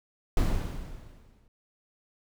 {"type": "noise with exponential decay", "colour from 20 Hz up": "brown", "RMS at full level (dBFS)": -22, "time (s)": [0.37, 1.48], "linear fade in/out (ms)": 2, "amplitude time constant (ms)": 240, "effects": []}